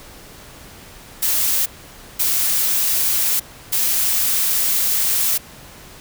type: noise bursts at uneven times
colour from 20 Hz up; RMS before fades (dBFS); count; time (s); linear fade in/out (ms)
blue; -18; 3; 1.22-1.66 / 2.19-3.4 / 3.72-5.38; 10
effects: pink hiss -41 dBFS RMS until 6 s